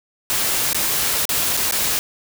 white noise with dropouts, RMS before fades -20 dBFS, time 0.3-1.99 s, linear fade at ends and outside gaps 0 ms, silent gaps 0.731-0.746 / 1.253-1.292 / 1.568-1.573 / 1.711-1.723 s, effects none

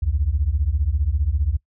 sine beating tone pair, 65.41 / 80.41 Hz, C2 / E2, 0 / -42 cents, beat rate 15 Hz, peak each -20 dBFS, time 0.02-1.57 s, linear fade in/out 10 ms, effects noise-tail reverb RT60 0.1 s tail -23 dB re dry + tanh soft clip ceiling -10 dBFS

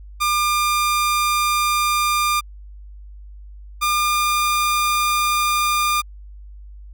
sawtooth tone pair in turn, 1200 / 1204.2 Hz, D6 / D6, +37 / +43 cents, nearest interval unison, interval 6 cents, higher second, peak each -13 dBFS, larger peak neither, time 0.2-2.41 / 3.81-6.02 s, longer neither, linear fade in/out 20 ms, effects added 50 Hz sine -36 dBFS peak until 6.93 s

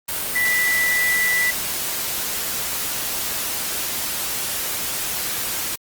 sine tone in noise, 1975.5 Hz, B6, in tune, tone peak -17 dBFS, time 0.35-1.51 s, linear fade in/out 10 ms, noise white, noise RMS -25 dBFS, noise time 0.08-5.76 s, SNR +5 dB, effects Opus 32 kbps

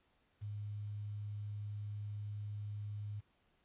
sine tone with quantisation, 103.83 Hz, G#2, in tune, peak -40 dBFS, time 0.41-3.21 s, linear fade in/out 20 ms, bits 11, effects pink hiss -75 dBFS RMS until 3.64 s + resampled to 8000 Hz

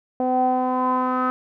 sawtooth tone with low-pass filter sweep, 254.4 Hz, C4, 48 cents flat, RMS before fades -21 dBFS, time 0.2-1.3 s, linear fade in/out 0 ms, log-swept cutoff 670 to 1300 Hz, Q 7.4, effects none

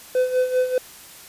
triangle tone with tremolo, 507 Hz, B4, 45 cents sharp, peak -13 dBFS, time 0.15-0.78 s, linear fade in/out 2 ms, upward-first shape sine, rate 5.1 Hz, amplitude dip 70%, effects white hiss -43 dBFS RMS until 1.28 s + resampled to 32000 Hz

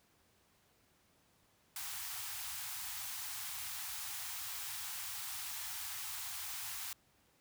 white band-stop noise, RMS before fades -43 dBFS, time 1.76-6.93 s, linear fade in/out 2 ms, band 120 to 730 Hz, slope 96 dB/octave, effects pink hiss -71 dBFS RMS until 7.4 s + high-pass 60 Hz 12 dB/octave

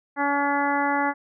harmonic tone with a mistuned harmonic, 283.9 Hz, C#4, 41 cents sharp, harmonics 1 / 2 / 3 / 4 / 5 / 6 / 7, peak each -27 / -31 / -24 / -30 / -30 / -30 / -32 dBFS, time 0.16-1.14 s, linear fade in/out 50 ms, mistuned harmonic 7, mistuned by +17 cents, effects none

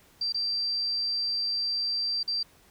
sine tone with dropouts, 4699 Hz, D8, in tune, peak -26 dBFS, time 0.21-2.43 s, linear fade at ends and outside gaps 5 ms, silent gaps 0.324-0.344 / 2.231-2.277 s, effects pink hiss -59 dBFS RMS until 2.7 s

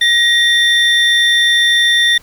triangle tone pair together, 1889 / 3566 Hz, A#6 / A7, +22 / +22 cents, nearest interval major seventh, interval 1100 cents, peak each -10 dBFS, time 0.01-2.18 s, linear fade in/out 5 ms, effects pink hiss -45 dBFS RMS until 2.22 s

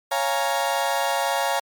35% pulse chord, Bb minor seventh, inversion first, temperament equal, 554.4 / 698.5 / 830.6 / 932.3 Hz, Db5 / F5 / Ab5 / Bb5, 0 / 0 / 0 / 0 cents, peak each -25 dBFS, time 0.11-1.6 s, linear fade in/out 10 ms, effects MP3 96 kbps

